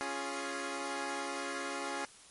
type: chord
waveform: 10% pulse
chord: Db major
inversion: none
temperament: equal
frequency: 277.2 / 349.2 / 415.3 Hz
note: Db4 / F4 / Ab4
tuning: 0 / 0 / 0 cents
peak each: -31 / -33 / -33 dBFS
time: 0.01-2.05 s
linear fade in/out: 0 ms
effects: white hiss -56 dBFS RMS until 2.3 s + MP3 48 kbps